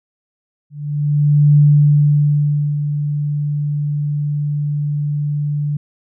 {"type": "tone with ADSR envelope", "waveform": "sine", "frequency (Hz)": 146.83, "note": "D3", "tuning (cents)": 0, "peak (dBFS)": -6, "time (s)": [0.7, 5.77], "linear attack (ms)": 870, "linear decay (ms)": 1200, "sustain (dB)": -10, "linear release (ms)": 5, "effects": []}